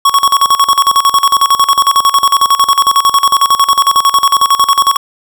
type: tone with tremolo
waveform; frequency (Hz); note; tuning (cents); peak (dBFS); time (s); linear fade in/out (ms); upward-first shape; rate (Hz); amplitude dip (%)
square; 1108.7; C#6; 0; -5; 0.05-4.97; 5; square; 11; 80
effects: none